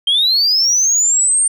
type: linear sweep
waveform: sine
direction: up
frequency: 3136 to 8870 Hz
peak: -9 dBFS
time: 0.07-1.48 s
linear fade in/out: 5 ms
effects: tanh soft clip ceiling -8 dBFS